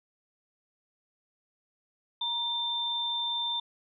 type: tone pair together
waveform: sine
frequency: 947 / 3575 Hz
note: A#5 / A7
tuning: +27 / +27 cents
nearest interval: octave + major seventh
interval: 2300 cents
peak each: -36 / -29 dBFS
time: 2.21-3.6 s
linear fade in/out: 5 ms
effects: none